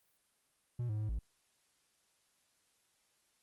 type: tone with pitch steps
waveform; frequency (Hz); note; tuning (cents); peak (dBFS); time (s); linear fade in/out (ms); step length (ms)
triangle; 120.9 / 106.6 / 107.3 / 54.9; B2 / G#2 / A2 / A1; -36 / +46 / -43 / -3; -32; 0.79-1.19; 5; 100
effects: white hiss -75 dBFS RMS until 3.42 s + Opus 32 kbps